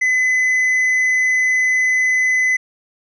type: tone with tanh clipping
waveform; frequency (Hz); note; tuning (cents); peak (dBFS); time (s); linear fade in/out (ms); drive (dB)
sine; 2019; B6; +38; -14; 0.01-2.57; 10; 4
effects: none